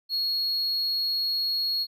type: tone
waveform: triangle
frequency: 4316 Hz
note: C#8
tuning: 47 cents flat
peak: -23 dBFS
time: 0.09-1.87 s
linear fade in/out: 50 ms
effects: none